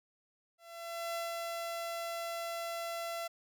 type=tone with ADSR envelope; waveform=sawtooth; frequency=675 Hz; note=E5; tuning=41 cents sharp; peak=-31 dBFS; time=0.58-3.28 s; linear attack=570 ms; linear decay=160 ms; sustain=-2 dB; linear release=12 ms; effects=none